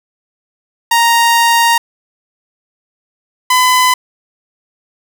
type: tone pair in turn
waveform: sawtooth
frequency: 932.3 / 1008.6 Hz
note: A#5 / B5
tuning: 0 / +36 cents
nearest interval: minor second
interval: 136 cents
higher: second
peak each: -4 dBFS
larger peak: neither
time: 0.91-1.78 / 3.5-3.94 s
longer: first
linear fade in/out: 5 ms
effects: none